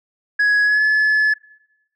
sine tone with pitch glide, 1673 to 1719 Hz, G#6 to A6, +12 to -41 cents, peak -10 dBFS, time 0.39-1.34 s, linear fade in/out 10 ms, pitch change +47 cents, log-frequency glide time 0.64-0.83 s, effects noise-tail reverb RT60 0.9 s tail -22 dB re dry + tanh soft clip ceiling -12 dBFS

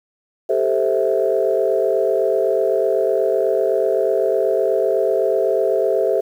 sine chord, A minor seventh, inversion third, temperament equal with one note detuned, 392 / 440 / 523.3 / 654.3 Hz, G4 / A4 / C5 / E5, 0 / 0 / 0 / -13 cents, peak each -20 dBFS, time 0.49-6.21 s, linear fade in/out 10 ms, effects tanh soft clip ceiling -5 dBFS + 8-bit

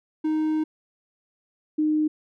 triangle / sine tone pair in turn, 311.1 / 306.6 Hz, D#4 / D#4, 0 / -25 cents, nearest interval unison, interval 25 cents, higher first, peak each -19 / -19 dBFS, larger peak neither, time 0.24-0.64 / 1.78-2.08 s, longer first, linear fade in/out 10 ms, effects none

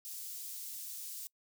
white high-pass noise, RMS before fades -44 dBFS, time 0.05-1.27 s, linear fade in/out 0 ms, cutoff 5600 Hz, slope 12 dB/octave, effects noise-tail reverb RT60 0.1 s tail -24 dB re dry

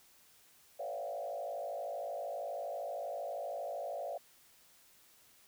sine tone with frequency modulation, 627 Hz, D#5, 13 cents sharp, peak -37 dBFS, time 0.79-4.18 s, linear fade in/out 10 ms, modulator 52.7 Hz, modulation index 2, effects white hiss -64 dBFS RMS until 5.47 s

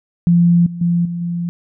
sine tone with level steps, 172.3 Hz, F3, 23 cents flat, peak -8 / -24 / -12 / -20 / -18 dBFS, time 0.27-1.49 s, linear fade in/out 0 ms, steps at 0.66 / 0.81 / 1.05 / 1.21 s, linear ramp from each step 5 ms, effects none

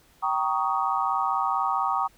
sine chord, Eb dominant seventh, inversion first, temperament just, 777.8 / 933.4 / 1120.1 / 1244.5 Hz, G5 / Bb5 / Db6 / Eb6, -14 / +2 / +18 / 0 cents, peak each -28 dBFS, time 0.22-2.08 s, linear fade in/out 20 ms, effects pink hiss -59 dBFS RMS until 2.17 s

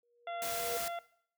sine tone with exponential growth, 477.1 Hz, A#4, 40 cents sharp, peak -35 dBFS, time 0.03-0.77 s, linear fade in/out 2 ms, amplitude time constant 160 ms
harmonic tone, 687 Hz, F5, 29 cents flat, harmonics 1 / 2 / 3 / 4 / 5, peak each -38 / -45 / -48 / -55 / -53 dBFS, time 0.27-0.99 s, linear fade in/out 2 ms
white noise, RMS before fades -39 dBFS, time 0.42-0.88 s, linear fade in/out 0 ms
effects noise-tail reverb RT60 0.6 s tail -18 dB re dry

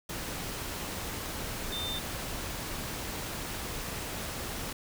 sine tone in noise, 3595 Hz, A7, 36 cents sharp, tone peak -34 dBFS, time 1.72-1.99 s, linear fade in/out 5 ms, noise pink, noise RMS -37 dBFS, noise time 0.09-4.73 s, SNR 0 dB, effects none

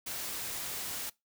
white noise, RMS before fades -38 dBFS, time 0.06-1.1 s, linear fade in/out 10 ms, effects noise-tail reverb RT60 0.2 s tail -22 dB re dry

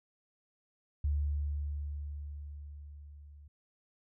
sine tone with level ramp, 72.9 Hz, D2, 12 cents flat, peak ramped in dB -27 to -51 dBFS, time 1.04-3.48 s, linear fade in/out 5 ms, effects none

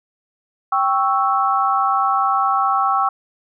sine chord, C# diminished, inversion second, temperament equal, 784 / 1108.7 / 1318.5 Hz, G5 / C#6 / E6, 0 / 0 / 0 cents, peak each -19 dBFS, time 0.72-3.09 s, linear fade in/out 5 ms, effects none

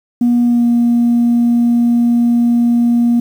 sine tone with pitch glide, 240.4 to 237.4 Hz, B3 to A#3, -46 to +32 cents, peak -7 dBFS, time 0.21-3.2 s, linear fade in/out 5 ms, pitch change -22 cents, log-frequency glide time 0.44-0.65 s, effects tanh soft clip ceiling -6 dBFS + 7-bit

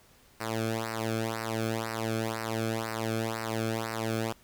sawtooth tone with flanger, 112.3 Hz, A2, 36 cents sharp, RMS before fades -32 dBFS, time 0.4-4.33 s, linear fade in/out 10 ms, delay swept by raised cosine 0.29 to 1.06 ms, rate 2 Hz, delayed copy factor -0.9, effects pink hiss -60 dBFS RMS until 4.43 s

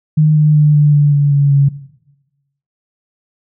sine tone with pitch steps, 153.7 / 151.67 / 149.67 / 147.69 / 145.75 / 143.82 / 141.92 / 140.05 Hz, D#3 / D#3 / D3 / D3 / D3 / D3 / C#3 / C#3, -21 / -44 / +33 / +10 / -13 / -36 / +41 / +18 cents, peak -6 dBFS, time 0.17-1.69 s, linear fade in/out 10 ms, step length 190 ms, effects noise-tail reverb RT60 1.0 s tail -17 dB re dry

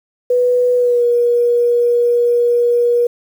sine tone with pitch glide, 493.6 to 479.3 Hz, B4 to A#4, -1 to +48 cents, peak -10 dBFS, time 0.3-3.07 s, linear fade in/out 5 ms, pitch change -51 cents, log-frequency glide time 0.76-1.03 s, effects 7-bit

